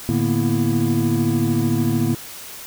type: tone cluster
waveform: triangle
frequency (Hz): 110.3 / 146 / 232.2 / 245.6 / 331.4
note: A2 / D3 / A#3 / B3 / E4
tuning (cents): +5 / -10 / -7 / -9 / +9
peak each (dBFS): -21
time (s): 0.09-2.15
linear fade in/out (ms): 0
effects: white hiss -36 dBFS RMS until 2.66 s